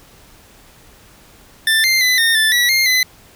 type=tone with pitch steps; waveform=25% pulse; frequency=1777 / 2093 / 2006 / 1831 / 1759 / 1941 / 2120 / 2020 Hz; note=A6 / C7 / B6 / A#6 / A6 / B6 / C7 / B6; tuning=+17 / 0 / +26 / -32 / -1 / -31 / +22 / +39 cents; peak=-8 dBFS; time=1.67-3.03 s; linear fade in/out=2 ms; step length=170 ms; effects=pink hiss -46 dBFS RMS until 3.35 s